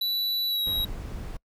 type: tone with pitch glide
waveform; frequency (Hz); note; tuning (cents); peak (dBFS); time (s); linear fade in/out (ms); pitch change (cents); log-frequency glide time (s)
square; 3951 to 3843; B7 to B7; 0 to -48; -25; 0.01-0.85; 5; -48; 0.48-0.65
type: noise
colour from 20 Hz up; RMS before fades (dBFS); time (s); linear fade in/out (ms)
brown; -35; 0.66-1.37; 5
effects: noise-tail reverb RT60 0.1 s tail -25 dB re dry